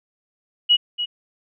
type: tone with echo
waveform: sine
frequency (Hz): 2911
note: F#7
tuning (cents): -29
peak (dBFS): -11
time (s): 0.69-0.77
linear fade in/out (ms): 20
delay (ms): 290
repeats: 1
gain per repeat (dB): -10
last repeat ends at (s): 1.06
effects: none